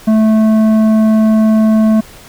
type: tone with tanh clipping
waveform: sine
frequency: 218.5 Hz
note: A3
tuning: 12 cents flat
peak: -8 dBFS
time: 0.07-2.01 s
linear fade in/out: 10 ms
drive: 10 dB
effects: pink hiss -37 dBFS RMS until 2.28 s